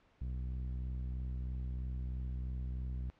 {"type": "tone with low-pass filter", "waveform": "sawtooth", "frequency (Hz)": 63.1, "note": "B1", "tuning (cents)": 38, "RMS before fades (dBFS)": -39, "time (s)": [0.21, 3.1], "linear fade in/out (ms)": 0, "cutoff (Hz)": 140, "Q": 0.68, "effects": ["pink hiss -69 dBFS RMS until 3.19 s", "low-pass 3000 Hz 12 dB/octave"]}